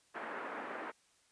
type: band-pass noise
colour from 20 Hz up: white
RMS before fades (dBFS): -43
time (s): 0.14-0.92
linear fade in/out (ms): 20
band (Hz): 250 to 1700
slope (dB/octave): 24
effects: white hiss -70 dBFS RMS until 1.31 s + resampled to 22050 Hz